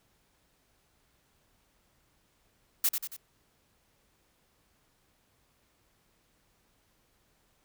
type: noise with echo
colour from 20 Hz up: blue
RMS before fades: -25 dBFS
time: 2.84-2.89 s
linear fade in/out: 5 ms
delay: 92 ms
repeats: 3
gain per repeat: -6 dB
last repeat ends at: 3.166 s
effects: pink hiss -70 dBFS RMS until 7.64 s